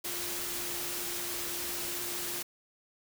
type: tone in noise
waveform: sine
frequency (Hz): 349.7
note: F4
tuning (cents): +2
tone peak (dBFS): -45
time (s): 0.04-2.43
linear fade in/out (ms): 10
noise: white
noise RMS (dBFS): -36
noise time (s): 0.04-2.43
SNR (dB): -12
effects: none